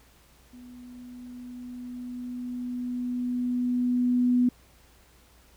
sine tone with level ramp, 246.9 Hz, B3, in tune, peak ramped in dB -44 to -18 dBFS, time 0.53-4.49 s, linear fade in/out 5 ms, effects added 60 Hz sine -59 dBFS peak until 5.56 s + pink hiss -59 dBFS RMS until 5.56 s

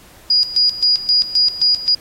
sine tone with tremolo, 4889 Hz, D#8, 31 cents flat, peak -10 dBFS, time 0.3-1.95 s, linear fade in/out 5 ms, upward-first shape square, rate 3.8 Hz, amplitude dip 80%, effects pink hiss -45 dBFS RMS until 2 s + AAC 48 kbps

